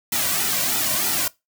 white noise with flanger, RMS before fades -22 dBFS, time 0.12-1.28 s, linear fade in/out 5 ms, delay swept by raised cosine 1.8 to 2.37 ms, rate 3.1 Hz, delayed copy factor -0.8, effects noise-tail reverb RT60 0.2 s tail -21 dB re dry

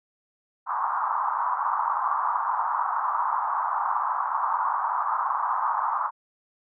pink band-pass noise, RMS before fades -26 dBFS, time 0.66-6.11 s, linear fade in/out 50 ms, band 890 to 1200 Hz, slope 48 dB/octave, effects none

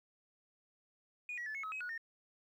sine tone with pitch steps, 2455 / 1921 / 1736 / 2189 / 1281 / 2547 / 1459 / 1828 Hz, D#7 / B6 / A6 / C#7 / E6 / D#7 / F#6 / A#6, -24 / -48 / -24 / -22 / -50 / +40 / -25 / -34 cents, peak -38 dBFS, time 1.29-1.978 s, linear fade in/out 2 ms, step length 86 ms, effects tanh soft clip ceiling -36 dBFS + 12-bit

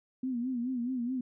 sine tone with vibrato, 248.1 Hz, B3, 8 cents sharp, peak -30 dBFS, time 0.23-1.21 s, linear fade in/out 5 ms, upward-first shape sine, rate 4.7 Hz, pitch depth 100 cents each way, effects none

